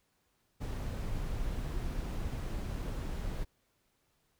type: noise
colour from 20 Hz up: brown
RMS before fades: -36 dBFS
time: 0.6-3.45 s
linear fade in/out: 20 ms
effects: pink hiss -75 dBFS RMS until 4.39 s